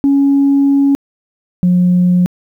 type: tone pair in turn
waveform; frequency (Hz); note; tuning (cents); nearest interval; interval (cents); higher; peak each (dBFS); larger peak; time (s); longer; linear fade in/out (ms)
sine; 278.4 / 179.1; C#4 / F3; +8 / +44; minor sixth; 764; first; -6; neither; 0.04-0.95 / 1.63-2.26; first; 0
effects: tanh soft clip ceiling -4 dBFS + 8-bit